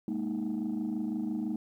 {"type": "chord", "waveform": "sine", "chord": "Ab suspended second", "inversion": "none", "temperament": "just", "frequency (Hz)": [207.7, 233.6, 311.5], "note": ["Ab3", "Bb3", "Eb4"], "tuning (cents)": [0, 4, 2], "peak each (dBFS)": -33, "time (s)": [0.08, 1.56], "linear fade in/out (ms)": 2, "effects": ["tanh soft clip ceiling -26 dBFS", "11-bit"]}